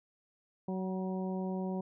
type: harmonic tone with a mistuned harmonic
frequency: 187.1 Hz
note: F#3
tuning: 20 cents sharp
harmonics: 1 / 2 / 3 / 4 / 5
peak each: -34 / -40 / -44 / -46 / -48 dBFS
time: 0.68-1.81 s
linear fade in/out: 5 ms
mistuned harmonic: 5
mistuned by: +27 cents
effects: none